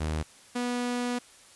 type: tone pair in turn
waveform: sawtooth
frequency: 77.78 / 244.4 Hz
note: D#2 / B3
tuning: 0 / -18 cents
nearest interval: octave + minor sixth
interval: 1982 cents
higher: second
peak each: -24 dBFS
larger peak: neither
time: 0-0.23 / 0.55-1.19 s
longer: second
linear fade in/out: 10 ms
effects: white hiss -54 dBFS RMS until 1.55 s + resampled to 24000 Hz